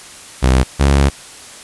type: tone pair in turn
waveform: sawtooth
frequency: 64.4 / 69.64 Hz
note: C2 / C#2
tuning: -27 / +9 cents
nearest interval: minor second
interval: 136 cents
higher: second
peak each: -5 dBFS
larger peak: neither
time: 0.42-0.64 / 0.79-1.1 s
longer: second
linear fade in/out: 20 ms
effects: white hiss -36 dBFS RMS until 1.63 s + resampled to 24000 Hz